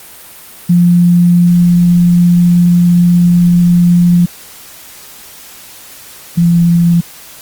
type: tone pair in turn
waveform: sine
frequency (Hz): 174.7 / 170.91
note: F3 / F3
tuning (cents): +1 / -37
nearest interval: unison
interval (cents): 38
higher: first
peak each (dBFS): -4 / -5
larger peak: first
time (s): 0.69-4.26 / 6.37-7.01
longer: first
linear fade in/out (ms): 10
effects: white hiss -34 dBFS RMS until 7.41 s + Opus 32 kbps